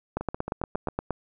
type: two click trains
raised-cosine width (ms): 1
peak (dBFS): -13 / -18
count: 9 / 6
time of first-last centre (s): 0.17-1.107 / 0.21-0.886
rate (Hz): 8.54 / 7.4
effects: none